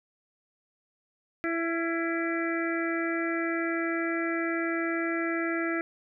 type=harmonic tone with a mistuned harmonic; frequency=332.6 Hz; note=E4; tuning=16 cents sharp; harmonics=1 / 2 / 4 / 5 / 6 / 7; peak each=-29 / -36 / -36 / -36 / -35 / -40 dBFS; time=1.44-5.81 s; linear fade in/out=0 ms; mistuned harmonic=4; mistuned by=+26 cents; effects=none